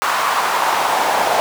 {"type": "noise with high-pass filter sweep", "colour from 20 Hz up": "brown", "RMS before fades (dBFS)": -17, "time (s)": [0.02, 1.4], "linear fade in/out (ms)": 0, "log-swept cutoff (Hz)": [1100, 730], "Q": 2.8, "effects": []}